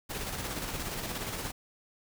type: noise with tremolo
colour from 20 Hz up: pink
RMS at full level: -35 dBFS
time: 0.09-1.52 s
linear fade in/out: 20 ms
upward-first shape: square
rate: 17 Hz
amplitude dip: 35%
effects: none